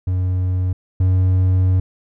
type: tone pair in turn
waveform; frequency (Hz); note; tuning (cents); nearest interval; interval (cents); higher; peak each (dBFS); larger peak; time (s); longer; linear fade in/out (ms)
triangle; 91.8 / 92.71; F#2 / F#2; -13 / +4; unison; 17; second; -14 / -10; second; 0.07-0.73 / 1-1.8; second; 5
effects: none